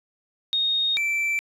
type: tone pair in turn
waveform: sine / triangle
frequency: 3715 / 2334 Hz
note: A#7 / D7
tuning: -7 / -11 cents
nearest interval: minor sixth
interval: 804 cents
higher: first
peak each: -20 dBFS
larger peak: neither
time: 0.53-0.97 / 0.97-1.39 s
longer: first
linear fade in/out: 0 ms
effects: resampled to 32000 Hz + 10-bit